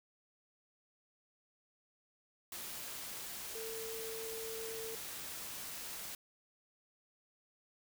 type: tone in noise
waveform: sine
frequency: 449 Hz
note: A4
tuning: 35 cents sharp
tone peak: -43 dBFS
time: 3.55-4.95 s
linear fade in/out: 2 ms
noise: white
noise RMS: -45 dBFS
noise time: 2.52-6.15 s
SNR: -1 dB
effects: none